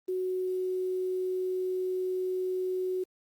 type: tone with quantisation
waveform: sine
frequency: 370 Hz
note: F#4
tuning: in tune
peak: -28 dBFS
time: 0.08-3.04 s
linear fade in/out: 10 ms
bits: 9
effects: Opus 24 kbps